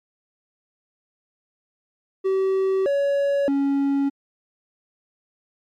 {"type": "tone with pitch steps", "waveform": "triangle", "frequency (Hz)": [383.1, 562, 278.2], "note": ["G4", "C#5", "C#4"], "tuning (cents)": [-40, 24, 6], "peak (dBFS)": -16, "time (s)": [2.24, 4.1], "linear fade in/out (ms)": 20, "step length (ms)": 620, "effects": ["MP3 96 kbps"]}